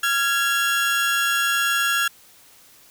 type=tone pair together; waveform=30% pulse; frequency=1380.6 / 1661.2 Hz; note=F6 / G#6; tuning=-20 / 0 cents; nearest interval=minor third; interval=320 cents; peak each=-19 dBFS; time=0.03-2.08 s; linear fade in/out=5 ms; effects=white hiss -51 dBFS RMS until 2.9 s